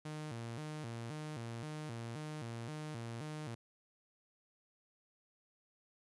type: tone with vibrato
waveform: sawtooth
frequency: 133.3 Hz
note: C3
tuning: 33 cents sharp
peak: -38 dBFS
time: 0.05-3.55 s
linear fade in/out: 5 ms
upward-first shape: square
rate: 1.9 Hz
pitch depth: 240 cents each way
effects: resampled to 24000 Hz + 13-bit